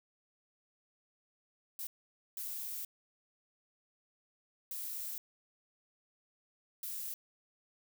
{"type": "noise bursts at uneven times", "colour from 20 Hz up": "violet", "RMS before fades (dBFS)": -41, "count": 4, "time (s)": [[1.79, 1.87], [2.37, 2.85], [4.71, 5.18], [6.83, 7.14]], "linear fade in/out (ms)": 2, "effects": []}